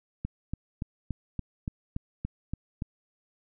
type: click train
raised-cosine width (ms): 5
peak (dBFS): -19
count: 10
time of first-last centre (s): 0.25-2.821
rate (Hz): 3.5
effects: none